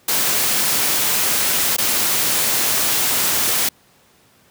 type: noise with dropouts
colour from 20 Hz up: white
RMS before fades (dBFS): -18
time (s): 0.08-3.69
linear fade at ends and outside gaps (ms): 5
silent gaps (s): 1.766-1.782
effects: pink hiss -54 dBFS RMS until 4.5 s + high-pass 100 Hz 12 dB/octave